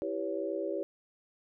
sine chord, C# half-diminished seventh, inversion first, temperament equal with one note detuned, 329.6 / 392 / 493.9 / 562.1 Hz, E4 / G4 / B4 / C#5, 0 / 0 / 0 / +24 cents, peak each -37 / -36 / -40 / -36 dBFS, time 0.02-0.83 s, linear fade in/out 0 ms, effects none

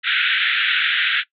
pink band-pass noise, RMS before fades -19 dBFS, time 0.03-1.24 s, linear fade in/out 50 ms, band 1400 to 3700 Hz, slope 96 dB/octave, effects noise-tail reverb RT60 0.1 s tail -19 dB re dry

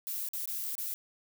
violet noise with dropouts, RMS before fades -36 dBFS, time 0.07-0.94 s, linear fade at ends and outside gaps 0 ms, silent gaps 0.287-0.334 / 0.457-0.475 / 0.753-0.781 s, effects none

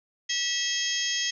harmonic tone, 649 Hz, E5, 27 cents flat, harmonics 3 / 4 / 5 / 6 / 7 / 8 / 9 / 10, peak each -32 / -38 / -30 / -42 / -39 / -32 / -42 / -32 dBFS, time 0.29-1.31 s, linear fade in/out 10 ms, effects none

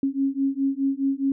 sine beating tone pair, 270.7 / 275.5 Hz, C#4 / C#4, -41 / -11 cents, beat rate 4.8 Hz, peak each -24 dBFS, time 0.03-1.32 s, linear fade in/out 2 ms, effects none

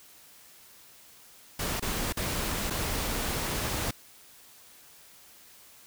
pink noise with dropouts, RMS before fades -31 dBFS, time 1.59-3.91 s, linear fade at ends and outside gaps 5 ms, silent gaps 1.798-1.823 / 2.126-2.169 / 2.701-2.705 s, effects white hiss -54 dBFS RMS until 5.86 s

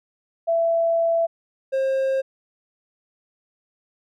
sine / triangle tone pair in turn, 667 / 533.7 Hz, E5 / C5, +20 / +34 cents, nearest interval major third, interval 386 cents, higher first, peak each -17 dBFS, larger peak neither, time 0.47-1.27 / 1.72-2.22 s, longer first, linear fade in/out 20 ms, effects none

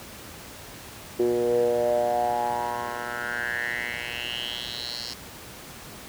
10% pulse tone with band-pass filter sweep, 120 Hz, B2, 49 cents flat, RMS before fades -27 dBFS, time 1.19-5.14 s, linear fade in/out 10 ms, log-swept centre 370 to 4900 Hz, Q 6.2, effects pink hiss -42 dBFS RMS until 6.08 s + high-pass 60 Hz 12 dB/octave

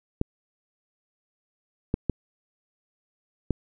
clicks, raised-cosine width 3 ms, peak -10 dBFS, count 4, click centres 0.214 / 1.941 / 2.097 / 3.507 s, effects none

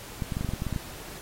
clicks, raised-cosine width 5 ms, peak -17 dBFS, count 11, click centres 0.222 / 0.322 / 0.369 / 0.41 / 0.447 / 0.49 / 0.536 / 0.621 / 0.667 / 0.727 / 0.762 s, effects pink hiss -43 dBFS RMS until 1.21 s + AAC 48 kbps

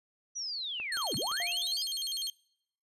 sine linear two-way sweep, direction down then up, 5970 to 95.4 to 5190 Hz, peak -34 dBFS, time 0.35-1.85 s, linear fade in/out 20 ms, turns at 1.16 s
click train, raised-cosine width 0.5 ms, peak -32 dBFS, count 4, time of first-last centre 0.8-1.315 s, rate 5.83 Hz
35% pulse tone with vibrato, 3700 Hz, A#7, 14 cents flat, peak -31 dBFS, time 0.92-2.3 s, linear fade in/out 2 ms, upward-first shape square, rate 10 Hz, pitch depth 260 cents each way
sine tone with exponential decay, 698.5 Hz, F5, in tune, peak -37 dBFS, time 1.4-1.96 s, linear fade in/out 0 ms, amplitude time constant 120 ms
effects noise-tail reverb RT60 0.7 s tail -24 dB re dry + resampled to 32000 Hz

